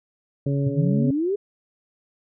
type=harmonic tone; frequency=140 Hz; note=C#3; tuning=18 cents sharp; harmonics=1 / 2 / 3 / 4; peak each=-21 / -27 / -31 / -33 dBFS; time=0.46-1.11 s; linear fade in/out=5 ms
type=exponential sweep; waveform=sine; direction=up; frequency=123.9 to 420 Hz; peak=-20 dBFS; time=0.66-1.36 s; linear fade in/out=10 ms
effects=none